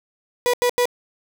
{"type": "tone bursts", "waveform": "35% pulse", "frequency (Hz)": 488.9, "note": "B4", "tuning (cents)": -18, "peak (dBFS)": -14, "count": 3, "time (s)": [0.46, 0.855], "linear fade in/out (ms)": 0, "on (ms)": 75, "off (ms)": 85, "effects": []}